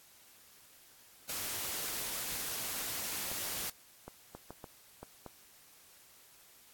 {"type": "noise", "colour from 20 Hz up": "white", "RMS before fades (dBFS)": -38, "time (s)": [1.29, 3.7], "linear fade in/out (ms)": 5}
{"type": "clicks", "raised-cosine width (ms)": 1, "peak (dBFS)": -30, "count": 7, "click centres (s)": [3.316, 4.08, 4.35, 4.506, 4.642, 5.03, 5.263]}
{"effects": ["white hiss -60 dBFS RMS until 6.73 s", "AAC 64 kbps"]}